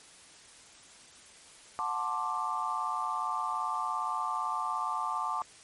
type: chord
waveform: sine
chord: D dominant seventh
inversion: first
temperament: just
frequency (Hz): 734.2 / 881 / 1057.2 / 1174.7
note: F#5 / A5 / C6 / D6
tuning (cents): -14 / +2 / +18 / 0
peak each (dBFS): -39 / -35 / -36 / -33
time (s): 1.79-5.42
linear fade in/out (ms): 0
effects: white hiss -54 dBFS RMS until 5.63 s + MP3 48 kbps